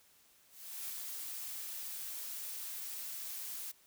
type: noise with ADSR envelope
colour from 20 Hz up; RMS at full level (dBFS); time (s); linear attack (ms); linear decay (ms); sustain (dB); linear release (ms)
blue; -41; 0.49-3.72; 400; 15; -2; 14
effects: white hiss -66 dBFS RMS until 3.86 s